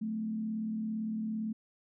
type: tone with frequency modulation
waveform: sine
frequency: 218.5 Hz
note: A3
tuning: 12 cents flat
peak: -32 dBFS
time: 0.01-1.53 s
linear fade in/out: 10 ms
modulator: 37.7 Hz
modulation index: 0.4
effects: none